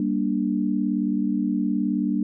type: chord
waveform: sine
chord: G minor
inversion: none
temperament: just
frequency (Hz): 196 / 235.2 / 294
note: G3 / Bb3 / D4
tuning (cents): 0 / +16 / +2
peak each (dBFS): -25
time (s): 0-2.23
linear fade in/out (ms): 2
effects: none